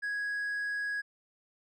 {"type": "tone with hard clipping", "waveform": "sine", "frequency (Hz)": 1661, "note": "G#6", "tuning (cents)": 0, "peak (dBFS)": -32, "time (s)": [0.02, 1.02], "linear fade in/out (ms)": 20, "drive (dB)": 2, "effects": []}